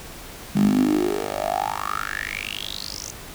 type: tone with high-pass filter sweep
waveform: 10% pulse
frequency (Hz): 50.6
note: G#1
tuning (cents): -44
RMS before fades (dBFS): -24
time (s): 0.55-3.12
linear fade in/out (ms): 10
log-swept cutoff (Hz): 180 to 6500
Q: 8.1
effects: pink hiss -39 dBFS RMS until 3.34 s